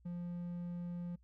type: tone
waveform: triangle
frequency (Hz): 174.61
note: F3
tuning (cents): 0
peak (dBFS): -37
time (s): 0.05-1.16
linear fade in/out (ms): 10
effects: noise-tail reverb RT60 0.1 s tail -26 dB re dry + added 60 Hz sine -63 dBFS peak until 1.23 s